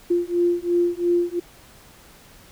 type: beating tone pair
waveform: sine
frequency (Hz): 347 / 349.9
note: F4 / F4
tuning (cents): -11 / +3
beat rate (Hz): 2.9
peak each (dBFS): -21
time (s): 0.1-1.4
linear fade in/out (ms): 10
effects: pink hiss -49 dBFS RMS until 2.51 s